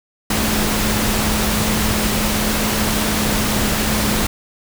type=tone in noise; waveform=sine; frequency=212.9 Hz; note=G#3; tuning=43 cents sharp; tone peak=-22 dBFS; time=0.3-4.27 s; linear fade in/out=5 ms; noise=pink; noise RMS=-19 dBFS; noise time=0.3-4.27 s; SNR=-6 dB; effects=none